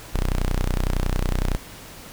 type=tone; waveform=sawtooth; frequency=30.87 Hz; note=B0; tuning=in tune; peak=-16 dBFS; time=0.14-1.57 s; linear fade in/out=10 ms; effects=pink hiss -41 dBFS RMS until 2.12 s